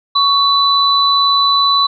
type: tone pair together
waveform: sine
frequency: 1117 / 3981 Hz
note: C#6 / B7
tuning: +13 / +13 cents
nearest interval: octave + minor seventh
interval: 2200 cents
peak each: -12 dBFS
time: 0.15-1.87 s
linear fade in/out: 10 ms
effects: none